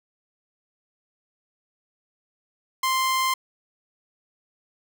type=tone; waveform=sawtooth; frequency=1046.5 Hz; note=C6; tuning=in tune; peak=-17 dBFS; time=2.83-3.34 s; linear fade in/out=5 ms; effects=none